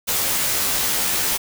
white noise with comb filter, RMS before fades -21 dBFS, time 0.07-1.38 s, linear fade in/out 20 ms, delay 14 ms, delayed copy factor -1, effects none

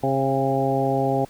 harmonic tone with a mistuned harmonic, 134.7 Hz, C#3, 49 cents flat, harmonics 1 / 2 / 3 / 4 / 5 / 6, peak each -26 / -26 / -26 / -26 / -26 / -26 dBFS, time 0.03-1.25 s, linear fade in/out 5 ms, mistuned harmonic 5, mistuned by +24 cents, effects pink hiss -50 dBFS RMS until 1.29 s

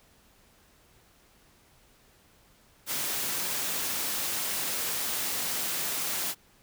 white high-pass noise, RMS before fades -31 dBFS, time 2.86-6.35 s, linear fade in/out 50 ms, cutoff 110 Hz, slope 12 dB/octave, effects pink hiss -61 dBFS RMS until 6.62 s

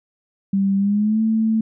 sine tone with pitch glide, 196 to 221.3 Hz, G3 to A3, 0 to +10 cents, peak -15 dBFS, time 0.53-1.61 s, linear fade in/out 5 ms, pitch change +210 cents, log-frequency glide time 0.77-1.21 s, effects none

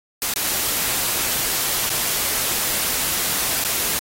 white noise with dropouts, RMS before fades -22 dBFS, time 0.22-3.99 s, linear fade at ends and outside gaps 0 ms, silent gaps 0.338-0.36 / 1.894-1.901 / 3.64-3.648 s, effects AAC 48 kbps

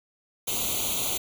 white noise with comb filter, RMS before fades -28 dBFS, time 0.47-1.18 s, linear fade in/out 10 ms, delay 0.29 ms, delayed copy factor +0.95, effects none

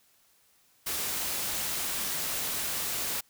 white noise, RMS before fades -32 dBFS, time 0.86-3.21 s, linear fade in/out 10 ms, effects white hiss -65 dBFS RMS until 3.29 s

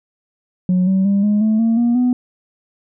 sine tone with pitch steps, 182.5 / 190.69 / 199.25 / 208.2 / 217.5 / 227.3 / 237.5 / 248.2 Hz, F#3 / G3 / G3 / G#3 / A3 / A#3 / A#3 / B3, -24 / -48 / +28 / +5 / -20 / -43 / +33 / +9 cents, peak -10 dBFS, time 0.69-2.13 s, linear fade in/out 2 ms, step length 180 ms, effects tanh soft clip ceiling -10 dBFS

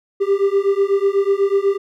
triangle beating tone pair, 392 / 400.1 Hz, G4 / G4, 0 / +35 cents, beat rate 8.1 Hz, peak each -15 dBFS, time 0.2-1.78 s, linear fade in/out 20 ms, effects none

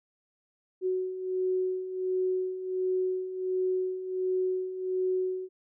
sine beating tone pair, 370 / 371.4 Hz, F#4 / F#4, 0 / +7 cents, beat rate 1.4 Hz, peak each -34 / -28 dBFS, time 0.81-5.49 s, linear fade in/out 50 ms, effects none

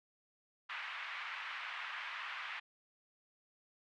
white band-pass noise, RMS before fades -44 dBFS, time 0.69-2.6 s, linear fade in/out 10 ms, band 1000 to 2600 Hz, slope 24 dB/octave, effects none

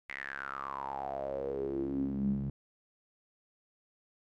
sawtooth tone with band-pass filter sweep, 68.4 Hz, C#2, 23 cents flat, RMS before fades -36 dBFS, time 0.09-2.5 s, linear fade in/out 5 ms, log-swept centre 2100 to 160 Hz, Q 9, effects none

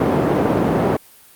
white band-pass noise, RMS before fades -17 dBFS, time 0-0.97 s, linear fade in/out 5 ms, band 130 to 520 Hz, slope 12 dB/octave, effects white hiss -47 dBFS RMS until 1.35 s + Opus 32 kbps

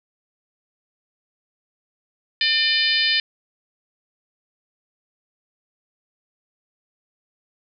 harmonic tone with a mistuned harmonic, 600 Hz, D5, 37 cents sharp, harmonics 3 / 4 / 5 / 6 / 7 / 8, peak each -24 / -24 / -24 / -24 / -24 / -24 dBFS, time 2.41-3.2 s, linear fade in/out 2 ms, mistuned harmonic 8, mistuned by +27 cents, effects none

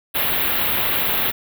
white band-stop noise, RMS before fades -20 dBFS, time 0.14-1.32 s, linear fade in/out 20 ms, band 3800 to 12000 Hz, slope 48 dB/octave, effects none

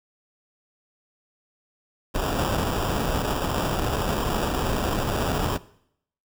pink noise with sample-and-hold, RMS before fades -25 dBFS, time 2.14-5.58 s, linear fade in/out 20 ms, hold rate 2100 Hz, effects noise-tail reverb RT60 0.7 s tail -19 dB re dry

